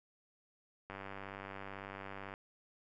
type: click train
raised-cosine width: 0.5 ms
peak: -30 dBFS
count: 142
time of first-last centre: 0.9-2.339 s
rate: 98 Hz
effects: none